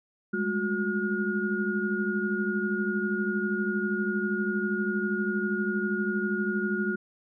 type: tone cluster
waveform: sine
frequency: 201.1 / 213.6 / 363.6 / 1434 Hz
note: G3 / G#3 / F#4 / F6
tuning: +44 / +49 / -30 / +45 cents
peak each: -31 dBFS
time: 0.33-6.96 s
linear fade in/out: 10 ms
effects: none